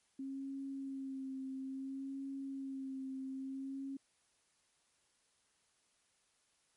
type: tone with vibrato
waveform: sine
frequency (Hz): 268.9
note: C4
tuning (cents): +47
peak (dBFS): -40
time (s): 0.19-3.97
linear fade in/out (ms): 5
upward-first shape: sine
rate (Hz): 0.59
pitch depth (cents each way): 25
effects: white hiss -75 dBFS RMS until 6.76 s + MP3 48 kbps